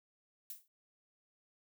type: noise with exponential decay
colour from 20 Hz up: violet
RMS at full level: -41 dBFS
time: 0.5-0.68 s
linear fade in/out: 2 ms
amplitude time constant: 37 ms
effects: none